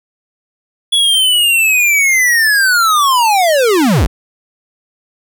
square linear sweep, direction down, 3400 to 30.38 Hz, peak -9 dBFS, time 0.92-4.07 s, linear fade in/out 10 ms, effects none

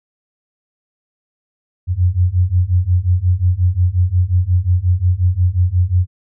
sine beating tone pair, 87.31 / 92.91 Hz, F2 / F#2, 0 / +8 cents, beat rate 5.6 Hz, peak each -15 / -14 dBFS, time 1.87-6.07 s, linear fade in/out 50 ms, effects none

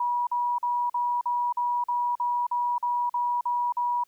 sine tone bursts, 968 Hz, B5, 35 cents flat, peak -23 dBFS, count 13, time 0-4.038 s, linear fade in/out 5 ms, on 270 ms, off 44 ms, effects white hiss -67 dBFS RMS until 4.07 s

